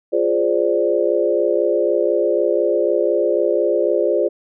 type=chord; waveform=sine; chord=D half-diminished seventh; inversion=first; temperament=equal; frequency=349.2 / 415.3 / 523.3 / 587.3 Hz; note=F4 / Ab4 / C5 / D5; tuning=0 / 0 / 0 / 0 cents; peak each=-20 dBFS; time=0.12-4.29 s; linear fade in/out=20 ms; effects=none